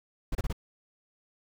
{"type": "noise bursts", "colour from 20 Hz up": "brown", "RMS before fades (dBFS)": -29, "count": 4, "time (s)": [0.32, 0.528], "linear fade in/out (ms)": 5, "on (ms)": 31, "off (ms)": 28, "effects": []}